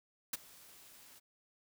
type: noise with ADSR envelope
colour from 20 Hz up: white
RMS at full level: -34 dBFS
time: 0.33-1.2 s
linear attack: 6 ms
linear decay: 23 ms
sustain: -24 dB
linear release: 21 ms
effects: none